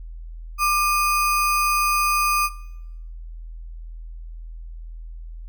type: tone with sample-and-hold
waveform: sine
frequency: 1191 Hz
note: D6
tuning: 24 cents sharp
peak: -16 dBFS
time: 0.58-2.5 s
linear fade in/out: 50 ms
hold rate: 3675 Hz
effects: noise-tail reverb RT60 0.9 s tail -23 dB re dry + added 41 Hz sine -33 dBFS peak until 5.48 s